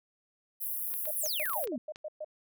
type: high-pass noise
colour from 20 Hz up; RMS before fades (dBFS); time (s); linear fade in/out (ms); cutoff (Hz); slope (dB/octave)
pink; -35; 0.6-1.66; 20; 11000; 48
type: clicks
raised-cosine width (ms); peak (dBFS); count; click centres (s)
0.2; -28; 10; 0.939 / 1.055 / 1.26 / 1.398 / 1.457 / 1.497 / 1.534 / 1.641 / 1.674 / 1.959
type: tone bursts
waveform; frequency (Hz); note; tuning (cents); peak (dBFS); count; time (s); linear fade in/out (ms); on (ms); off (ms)
sine; 613; D#5; -26; -35; 8; 1.07-2.246; 5; 42; 120
type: exponential sweep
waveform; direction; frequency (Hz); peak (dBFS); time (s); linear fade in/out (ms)
sine; down; 11720 to 220; -33; 1.16-1.78; 2
effects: none